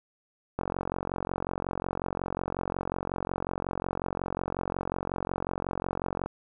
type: click train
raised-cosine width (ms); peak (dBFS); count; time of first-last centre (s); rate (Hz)
1; -16; 259; 0.59-6.26; 45.5
effects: none